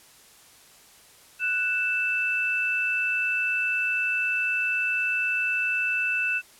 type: tone pair together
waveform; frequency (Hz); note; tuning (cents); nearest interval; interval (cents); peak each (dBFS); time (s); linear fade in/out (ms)
sine; 1484 / 2644; F#6 / E7; +5 / +5; minor seventh; 1000; -28 / -24; 1.39-6.42; 50
effects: white hiss -53 dBFS RMS until 6.59 s + low-pass 12000 Hz 12 dB/octave